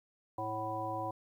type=harmonic tone with a mistuned harmonic; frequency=109.7 Hz; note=A2; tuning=5 cents flat; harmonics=1 / 3 / 5 / 7 / 9; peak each=-44 / -43 / -42 / -39 / -39 dBFS; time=0.38-1.11 s; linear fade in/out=5 ms; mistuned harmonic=7; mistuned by=-33 cents; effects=11-bit